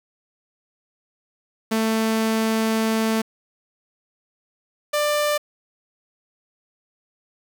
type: tone pair in turn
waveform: sawtooth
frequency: 222 / 592.7 Hz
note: A3 / D5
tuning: +16 / +16 cents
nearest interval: octave + perfect fourth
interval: 1700 cents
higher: second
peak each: -15 dBFS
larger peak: neither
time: 1.71-3.22 / 4.93-5.38 s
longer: first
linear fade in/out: 10 ms
effects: 7-bit